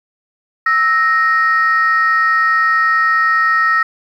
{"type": "tone pair together", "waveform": "sine", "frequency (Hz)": [1309.7, 1864.7], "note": ["E6", "A#6"], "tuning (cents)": [-12, 0], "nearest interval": "tritone", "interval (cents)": 612, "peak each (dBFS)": -12, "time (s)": [0.66, 3.83], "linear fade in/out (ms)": 5, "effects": ["tanh soft clip ceiling -5 dBFS", "8-bit"]}